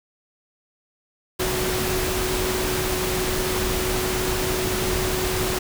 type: tone in noise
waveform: sine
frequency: 370 Hz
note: F#4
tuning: in tune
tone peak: -26 dBFS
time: 1.39-5.59 s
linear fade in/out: 10 ms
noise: pink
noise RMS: -25 dBFS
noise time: 1.39-5.59 s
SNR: -4 dB
effects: none